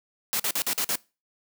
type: noise bursts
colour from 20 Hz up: white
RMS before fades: -26 dBFS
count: 6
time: 0.33-0.956 s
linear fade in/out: 0 ms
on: 66 ms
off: 46 ms
effects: noise-tail reverb RT60 0.3 s tail -23 dB re dry + high-pass 150 Hz 12 dB/octave